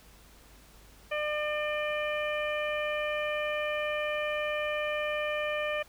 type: harmonic tone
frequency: 600 Hz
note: D5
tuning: 37 cents sharp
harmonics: 1 / 2 / 3 / 4 / 5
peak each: -31 / -38 / -37 / -36 / -42 dBFS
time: 1.11-5.83 s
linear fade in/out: 10 ms
effects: added 50 Hz sine -57 dBFS peak until 5.88 s + pink hiss -57 dBFS RMS until 5.88 s